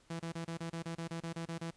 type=tone bursts; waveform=sawtooth; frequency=166.2 Hz; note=E3; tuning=15 cents sharp; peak=-34 dBFS; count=13; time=0.1-1.707 s; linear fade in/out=5 ms; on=95 ms; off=31 ms; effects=pink hiss -67 dBFS RMS until 1.76 s + resampled to 22050 Hz